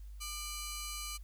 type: ring-modulated tone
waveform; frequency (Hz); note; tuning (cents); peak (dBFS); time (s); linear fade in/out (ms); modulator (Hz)
10% pulse; 1777; A6; +17; -28; 0.2-1.18; 20; 573
effects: added 50 Hz sine -45 dBFS peak until 1.23 s + white hiss -70 dBFS RMS until 1.23 s